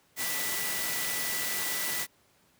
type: tone in noise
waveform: sine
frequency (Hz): 1972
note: B6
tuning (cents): -3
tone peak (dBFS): -37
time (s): 0.16-2.07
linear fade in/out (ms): 50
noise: white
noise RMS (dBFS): -32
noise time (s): 0.16-2.07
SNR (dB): -8
effects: pink hiss -65 dBFS RMS until 2.59 s + high-pass 100 Hz 12 dB/octave